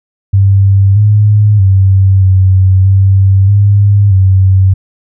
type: tone with pitch steps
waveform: sine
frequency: 98.1 / 104.8 / 96.2 / 94.4 / 96.8 / 101.3 / 95.1 Hz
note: G2 / G#2 / G2 / F#2 / G2 / G#2 / F#2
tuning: +2 / +16 / -32 / +35 / -21 / -43 / +48 cents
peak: -3 dBFS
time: 0.33-4.74 s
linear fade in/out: 10 ms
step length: 630 ms
effects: none